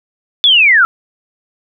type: linear sweep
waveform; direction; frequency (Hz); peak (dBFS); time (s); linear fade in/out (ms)
sine; down; 3520 to 1300; -5; 0.44-0.85; 0
effects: none